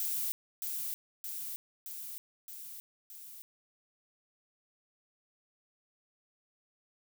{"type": "noise with echo", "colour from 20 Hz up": "violet", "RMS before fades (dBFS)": -34, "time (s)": [0, 0.32], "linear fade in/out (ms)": 0, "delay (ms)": 620, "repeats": 5, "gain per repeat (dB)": -3, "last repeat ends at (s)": 3.42, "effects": []}